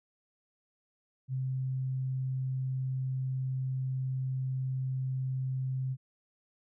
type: tone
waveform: sine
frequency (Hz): 130.81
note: C3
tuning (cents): 0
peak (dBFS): -30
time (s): 1.28-5.97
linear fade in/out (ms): 50
effects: none